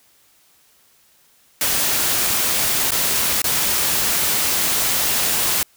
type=noise with dropouts; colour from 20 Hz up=white; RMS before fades=-19 dBFS; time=1.61-5.63 s; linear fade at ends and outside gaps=2 ms; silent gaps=2.908-2.918 / 3.419-3.441 s; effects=white hiss -56 dBFS RMS until 5.76 s